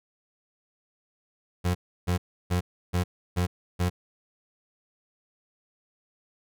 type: tone bursts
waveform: 30% pulse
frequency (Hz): 89.3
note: F2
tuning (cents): +39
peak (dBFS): -20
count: 6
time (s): 1.64-3.9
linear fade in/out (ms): 20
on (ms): 110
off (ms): 320
effects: none